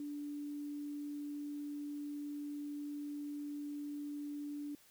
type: tone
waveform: sine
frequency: 291.5 Hz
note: D4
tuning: 13 cents flat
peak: -40 dBFS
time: 0-4.75 s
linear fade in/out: 2 ms
effects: white hiss -65 dBFS RMS until 4.9 s